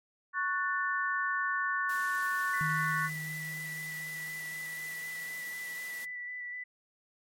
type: chord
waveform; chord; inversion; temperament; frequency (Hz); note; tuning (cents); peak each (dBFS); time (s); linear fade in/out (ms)
sine; F# minor; second; just; 1110 / 1480 / 1776; C#6 / F#6 / A6; +2 / 0 / +16; -33; 0.33-3.1; 50
type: high-pass noise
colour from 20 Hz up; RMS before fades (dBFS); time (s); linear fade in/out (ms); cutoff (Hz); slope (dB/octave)
white; -47; 1.89-6.05; 5; 160; 48
type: tone with vibrato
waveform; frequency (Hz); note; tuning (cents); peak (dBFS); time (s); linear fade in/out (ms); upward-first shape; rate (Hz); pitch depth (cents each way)
sine; 1975.5; B6; 0; -37; 2.53-6.64; 10; square; 4; 13
type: tone with exponential decay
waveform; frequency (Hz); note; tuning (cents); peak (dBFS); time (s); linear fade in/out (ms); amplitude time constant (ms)
sine; 155.56; D#3; 0; -32; 2.61-6.11; 0; 760
effects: MP3 64 kbps